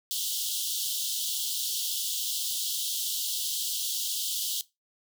pink high-pass noise, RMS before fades -31 dBFS, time 0.11-4.61 s, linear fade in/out 0 ms, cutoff 3000 Hz, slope 96 dB/octave, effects noise-tail reverb RT60 0.2 s tail -18 dB re dry

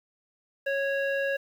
square tone with low-pass filter, 552 Hz, C#5, 7 cents flat, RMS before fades -28 dBFS, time 0.66-1.37 s, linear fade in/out 10 ms, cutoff 2200 Hz, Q 5.4, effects 9-bit

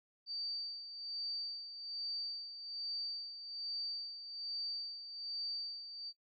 sine tone with tremolo, 4624 Hz, D8, 28 cents flat, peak -37 dBFS, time 0.26-6.13 s, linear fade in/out 50 ms, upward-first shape sine, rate 1.2 Hz, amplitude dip 65%, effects noise-tail reverb RT60 0.2 s tail -25 dB re dry

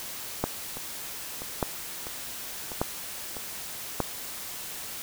two click trains, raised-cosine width 1 ms, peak -23 / -10 dBFS, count 5 / 4, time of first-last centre 0.77-3.367 / 0.44-4.003 s, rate 1.54 / 0.842 Hz, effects white hiss -38 dBFS RMS until 5.02 s

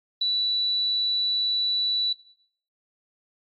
sine tone, 3951 Hz, B7, in tune, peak -21 dBFS, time 0.21-2.13 s, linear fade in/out 5 ms, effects noise-tail reverb RT60 0.6 s tail -17 dB re dry + AAC 48 kbps

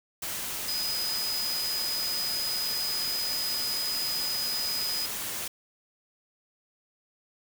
sine tone in noise, 4988 Hz, D#8, 3 cents sharp, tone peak -29 dBFS, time 0.68-5.06 s, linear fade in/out 5 ms, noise white, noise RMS -34 dBFS, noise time 0.22-5.48 s, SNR +2 dB, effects none

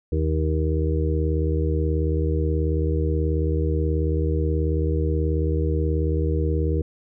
harmonic tone, 78.5 Hz, D#2, 16 cents sharp, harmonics 1 / 2 / 4 / 5 / 6, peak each -21 / -28 / -29 / -30 / -29 dBFS, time 0.12-6.82 s, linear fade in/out 5 ms, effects none

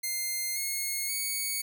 5% pulse tone with pitch steps, 2100 / 2164 / 2230 Hz, C7 / C#7 / C#7, +6 / -42 / +10 cents, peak -20 dBFS, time 0.03-1.62 s, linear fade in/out 10 ms, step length 530 ms, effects none

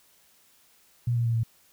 sine tone with pitch steps, 120 / 118.01 / 116.05 / 114.12 Hz, B2 / A#2 / A#2 / A#2, -49 / +22 / -7 / -36 cents, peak -22 dBFS, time 1.07-1.434 s, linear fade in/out 5 ms, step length 91 ms, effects white hiss -61 dBFS RMS until 1.72 s

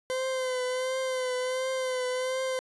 40% pulse tone with vibrato, 513 Hz, C5, 34 cents flat, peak -27 dBFS, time 0.1-2.59 s, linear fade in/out 0 ms, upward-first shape triangle, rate 1.4 Hz, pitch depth 40 cents each way, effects resampled to 24000 Hz

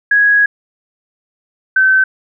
sine tone pair in turn, 1661.2 / 1536.2 Hz, G#6 / G6, 0 / -35 cents, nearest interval minor second, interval 135 cents, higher first, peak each -7 dBFS, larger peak neither, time 0.11-0.46 / 1.76-2.04 s, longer first, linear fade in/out 5 ms, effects none

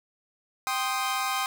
sawtooth chord, C minor, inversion second, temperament equal, 784 / 1046.5 / 1244.5 Hz, G5 / C6 / Eb6, 0 / 0 / 0 cents, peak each -27 dBFS, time 0.67-1.46 s, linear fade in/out 0 ms, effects none

